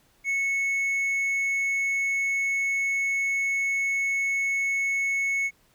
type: tone with hard clipping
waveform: sine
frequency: 2203 Hz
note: C#7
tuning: 11 cents flat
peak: -24 dBFS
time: 0.24-5.51 s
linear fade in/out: 50 ms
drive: 3 dB
effects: pink hiss -63 dBFS RMS until 5.74 s